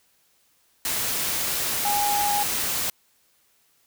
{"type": "tone in noise", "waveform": "sine", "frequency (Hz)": 822, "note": "G#5", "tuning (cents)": -18, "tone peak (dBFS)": -22, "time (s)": [1.85, 2.43], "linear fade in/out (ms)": 2, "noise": "white", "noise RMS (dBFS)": -26, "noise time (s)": [0.85, 2.9], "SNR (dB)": 1, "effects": ["white hiss -64 dBFS RMS until 3.86 s"]}